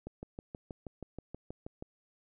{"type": "click train", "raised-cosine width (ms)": 2, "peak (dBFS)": -28, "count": 12, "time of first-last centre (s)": [0.07, 1.824], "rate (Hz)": 6.27, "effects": []}